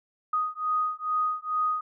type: beating tone pair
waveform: sine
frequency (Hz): 1244.5 / 1246.8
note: D#6 / D#6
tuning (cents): 0 / +3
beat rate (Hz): 2.3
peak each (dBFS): -28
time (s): 0.33-1.81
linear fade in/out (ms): 5
effects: none